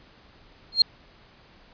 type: tone with exponential growth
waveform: sine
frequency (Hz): 4223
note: C8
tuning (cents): +15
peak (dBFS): -9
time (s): 0.72-0.82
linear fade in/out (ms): 5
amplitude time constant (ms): 21
effects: pink hiss -54 dBFS RMS until 1.73 s + resampled to 11025 Hz